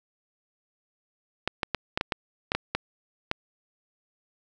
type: clicks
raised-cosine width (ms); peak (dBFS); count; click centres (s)
0.3; -9; 10; 1.476 / 1.632 / 1.747 / 1.975 / 2.011 / 2.122 / 2.519 / 2.55 / 2.75 / 3.314
effects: none